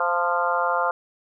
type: harmonic tone with a mistuned harmonic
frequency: 173.8 Hz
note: F3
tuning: 8 cents flat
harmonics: 3 / 4 / 5 / 6 / 7 / 8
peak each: -27 / -27 / -27 / -27 / -27 / -27 dBFS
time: 0-0.91 s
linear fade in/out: 2 ms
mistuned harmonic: 5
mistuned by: +26 cents
effects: none